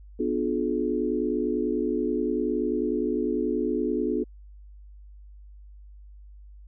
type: chord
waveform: sine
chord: B diminished seventh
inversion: none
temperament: just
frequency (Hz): 246.9 / 296.3 / 355.6 / 426.7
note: B3 / D4 / F4 / Ab4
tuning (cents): 0 / +15 / +31 / +47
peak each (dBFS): -29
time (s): 0.19-4.24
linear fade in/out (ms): 10
effects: added 50 Hz sine -44 dBFS peak until 6.67 s